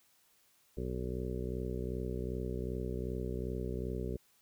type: harmonic tone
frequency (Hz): 62.6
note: B1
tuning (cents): +24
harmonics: 1 / 2 / 3 / 4 / 5 / 6 / 7 / 8 / 9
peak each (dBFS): -39 / -42 / -43 / -45 / -52 / -42 / -43 / -54 / -52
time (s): 0.77-4.17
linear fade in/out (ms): 5
effects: white hiss -69 dBFS RMS until 4.41 s